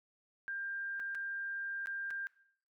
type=tone with dropouts; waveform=sine; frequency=1594 Hz; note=G6; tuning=28 cents sharp; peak=-37 dBFS; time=0.48-2.27 s; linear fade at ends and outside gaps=0 ms; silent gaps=0.996-1 / 1.148-1.152 / 1.859-1.871 / 2.105-2.109 s; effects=noise-tail reverb RT60 0.6 s tail -18 dB re dry